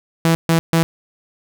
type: tone bursts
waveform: sawtooth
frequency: 164.81 Hz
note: E3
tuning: in tune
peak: -8 dBFS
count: 3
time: 0.25-0.83 s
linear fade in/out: 0 ms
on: 100 ms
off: 140 ms
effects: none